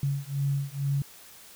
sine beating tone pair, 138.59 / 140.79 Hz, C#3 / C#3, 0 / +27 cents, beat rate 2.2 Hz, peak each -29 dBFS, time 0.03-1.02 s, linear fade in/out 2 ms, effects white hiss -50 dBFS RMS until 1.55 s

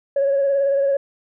sine tone with vibrato, 554.4 Hz, C#5, in tune, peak -14 dBFS, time 0.16-0.97 s, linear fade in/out 5 ms, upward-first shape sine, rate 18 Hz, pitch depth 28 cents each way, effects tanh soft clip ceiling -12 dBFS

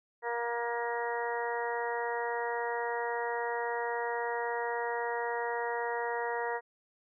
harmonic tone, 236.3 Hz, A#3, 24 cents sharp, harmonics 2 / 3 / 4 / 5 / 6 / 7 / 8, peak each -35 / -39 / -36 / -47 / -44 / -44 / -39 dBFS, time 0.22-6.61 s, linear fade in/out 50 ms, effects none

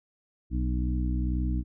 harmonic tone with a mistuned harmonic, 62.2 Hz, B1, 13 cents sharp, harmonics 1 / 2 / 3 / 4 / 5, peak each -26 / -35 / -35 / -37 / -36 dBFS, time 0.5-1.64 s, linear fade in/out 50 ms, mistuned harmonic 5, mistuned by -20 cents, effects none

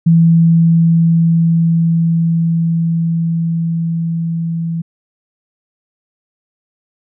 sine tone with level ramp, 165.9 Hz, E3, 11 cents sharp, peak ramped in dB -5 to -16 dBFS, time 0.06-4.82 s, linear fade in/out 10 ms, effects none

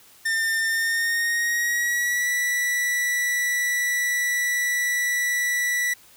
45% pulse tone with pitch glide, 1803 to 1954.9 Hz, A6 to B6, +42 to -18 cents, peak -21 dBFS, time 0.25-5.94 s, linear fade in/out 10 ms, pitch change +140 cents, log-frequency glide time 0.67-2.29 s, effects white hiss -52 dBFS RMS until 6.16 s

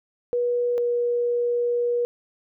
sine tone pair in turn, 484.7 / 480.5 Hz, B4 / B4, -32 / -48 cents, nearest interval unison, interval 16 cents, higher first, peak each -20 dBFS, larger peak neither, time 0.33-0.78 / 0.78-2.05 s, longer second, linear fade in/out 0 ms, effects none

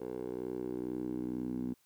10% pulse tone with band-pass filter sweep, 62.2 Hz, B1, 13 cents sharp, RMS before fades -38 dBFS, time 0-1.74 s, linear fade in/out 10 ms, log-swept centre 460 to 250 Hz, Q 3.6, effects white hiss -71 dBFS RMS until 1.85 s

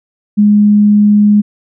sine tone, 207.7 Hz, G#3, in tune, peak -4 dBFS, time 0.37-1.42 s, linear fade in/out 20 ms, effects none

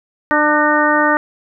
harmonic tone with a mistuned harmonic, 299.3 Hz, D4, 33 cents sharp, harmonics 1 / 2 / 3 / 4 / 5 / 6, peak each -18 / -18 / -18 / -18 / -18 / -18 dBFS, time 0.31-1.17 s, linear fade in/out 0 ms, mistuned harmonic 6, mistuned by +45 cents, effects none

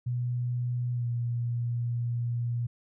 sine tone with pitch glide, 122.5 to 119.29 Hz, B2 to A#2, -14 to +40 cents, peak -27 dBFS, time 0.06-2.67 s, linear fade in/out 10 ms, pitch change -46 cents, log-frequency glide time 0.93-1.06 s, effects none

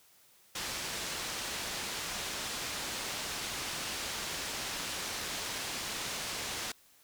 white low-pass noise, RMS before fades -38 dBFS, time 0.55-6.72 s, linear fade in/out 5 ms, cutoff 6200 Hz, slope 12 dB/octave, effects white hiss -63 dBFS RMS until 7.03 s

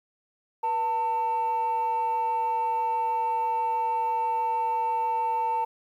sine tone pair together, 484.8 / 896.9 Hz, B4 / A5, -32 / +33 cents, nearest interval major seventh, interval 1065 cents, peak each -33 / -22 dBFS, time 0.63-5.65 s, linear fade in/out 10 ms, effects tanh soft clip ceiling -21 dBFS + 10-bit

